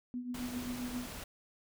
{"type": "tone with tremolo", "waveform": "sine", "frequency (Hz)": 246.9, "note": "B3", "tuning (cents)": 0, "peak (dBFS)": -34, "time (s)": [0.14, 1.06], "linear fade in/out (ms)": 0, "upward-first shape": "triangle", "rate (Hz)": 7.5, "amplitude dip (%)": 70}
{"type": "noise", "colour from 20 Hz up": "pink", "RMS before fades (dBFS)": -45, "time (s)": [0.34, 1.24], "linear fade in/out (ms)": 5}
{"effects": []}